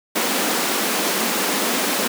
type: high-pass noise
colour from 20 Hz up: pink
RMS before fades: -21 dBFS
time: 0.15-2.08 s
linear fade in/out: 10 ms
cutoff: 200 Hz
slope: 48 dB/octave
effects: none